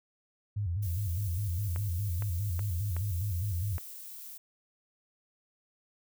sine tone with vibrato, 94 Hz, F#2, 28 cents sharp, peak -29 dBFS, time 0.56-3.78 s, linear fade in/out 10 ms, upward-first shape square, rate 4.9 Hz, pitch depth 160 cents each way
violet noise, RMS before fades -45 dBFS, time 0.82-4.38 s, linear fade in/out 10 ms
clicks, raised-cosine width 0.5 ms, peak -27 dBFS, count 5, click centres 1.761 / 2.223 / 2.593 / 2.966 / 3.782 s
effects none

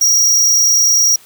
square tone, 5690 Hz, F8, 31 cents sharp, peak -9 dBFS, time 0.01-1.16 s, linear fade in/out 5 ms, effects white hiss -44 dBFS RMS until 1.25 s + high-pass 60 Hz 12 dB/octave

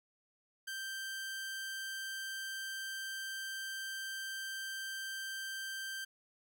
sawtooth tone, 1568 Hz, G6, in tune, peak -36 dBFS, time 0.67-6.05 s, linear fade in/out 10 ms, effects none

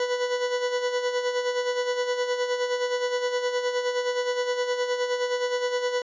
40% pulse tone with tremolo, 493.9 Hz, B4, in tune, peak -21 dBFS, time 0-6.02 s, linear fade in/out 2 ms, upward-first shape sine, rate 9.6 Hz, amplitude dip 55%, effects resampled to 16000 Hz

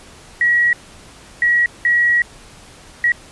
sine tone bursts at uneven times, 1915 Hz, A#6, 46 cents sharp, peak -11 dBFS, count 4, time 0.41-0.73 / 1.42-1.66 / 1.85-2.22 / 3.04-3.12 s, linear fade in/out 2 ms, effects pink hiss -42 dBFS RMS until 3.31 s + resampled to 24000 Hz

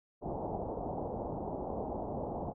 white low-pass noise, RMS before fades -38 dBFS, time 0.21-2.54 s, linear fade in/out 50 ms, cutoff 850 Hz, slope 48 dB/octave, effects none

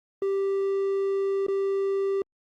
triangle tone with dropouts, 392 Hz, G4, in tune, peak -21 dBFS, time 0.22-2.22 s, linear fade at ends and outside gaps 2 ms, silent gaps 1.466-1.483 s, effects Opus 32 kbps

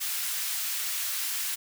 white high-pass noise, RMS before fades -31 dBFS, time 0-1.56 s, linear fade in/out 20 ms, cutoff 1500 Hz, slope 12 dB/octave, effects none

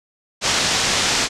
white low-pass noise, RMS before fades -19 dBFS, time 0.41-1.29 s, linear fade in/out 50 ms, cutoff 6800 Hz, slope 24 dB/octave, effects low-pass 11000 Hz 12 dB/octave

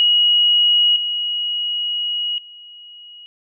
sine tone with level steps, 2900 Hz, F#7, 35 cents flat, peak -11 / -19 / -37 dBFS, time 0-3.26 s, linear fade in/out 0 ms, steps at 0.96 / 2.38 s, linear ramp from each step 2 ms, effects none

